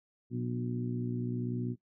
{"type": "harmonic tone with a mistuned harmonic", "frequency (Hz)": 60.6, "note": "B1", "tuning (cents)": -32, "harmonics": [2, 3, 4, 5, 6], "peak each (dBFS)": [-35, -41, -36, -44, -42], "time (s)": [0.3, 1.76], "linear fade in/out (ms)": 50, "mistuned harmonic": 5, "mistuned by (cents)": -29, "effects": ["noise-tail reverb RT60 0.1 s tail -19 dB re dry"]}